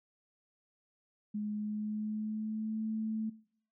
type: tone with pitch glide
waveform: sine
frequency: 210 to 219.2 Hz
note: G#3 to A3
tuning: +19 to -6 cents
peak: -33 dBFS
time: 1.34-3.3 s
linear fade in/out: 10 ms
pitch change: +75 cents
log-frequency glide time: 1.53-2.82 s
effects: noise-tail reverb RT60 0.6 s tail -21 dB re dry